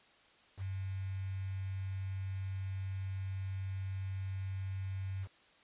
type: tone with quantisation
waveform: sine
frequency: 96 Hz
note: G2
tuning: 36 cents flat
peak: -36 dBFS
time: 0.57-5.28 s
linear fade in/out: 50 ms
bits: 9
effects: white hiss -64 dBFS RMS until 5.63 s + resampled to 8000 Hz